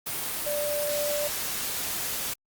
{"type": "tone in noise", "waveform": "sine", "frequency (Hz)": 587.3, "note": "D5", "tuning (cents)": 0, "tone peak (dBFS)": -27, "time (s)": [0.46, 1.28], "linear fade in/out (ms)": 10, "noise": "white", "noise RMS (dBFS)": -31, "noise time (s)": [0.06, 2.34], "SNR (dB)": 1, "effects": ["Opus 32 kbps"]}